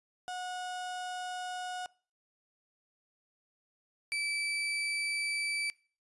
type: tone pair in turn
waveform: 35% pulse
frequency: 729 / 2314 Hz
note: F#5 / D7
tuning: -26 / -26 cents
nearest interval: octave + minor sixth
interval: 2000 cents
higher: second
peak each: -35 / -29 dBFS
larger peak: second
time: 0.28-1.86 / 4.12-5.7 s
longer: neither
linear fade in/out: 0 ms
effects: noise-tail reverb RT60 0.4 s tail -23 dB re dry + resampled to 24000 Hz